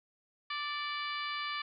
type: harmonic tone with a mistuned harmonic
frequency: 587.3 Hz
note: D5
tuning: in tune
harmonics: 2 / 3 / 4 / 5 / 6 / 7 / 8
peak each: -38 / -42 / -41 / -44 / -45 / -48 / -48 dBFS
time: 0.5-1.62 s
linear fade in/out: 5 ms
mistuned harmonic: 4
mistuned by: -21 cents
effects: none